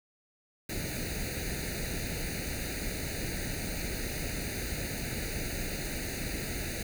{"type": "noise with comb filter", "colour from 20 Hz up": "pink", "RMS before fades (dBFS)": -35, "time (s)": [0.69, 6.83], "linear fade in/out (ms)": 5, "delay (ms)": 0.46, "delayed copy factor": 1, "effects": []}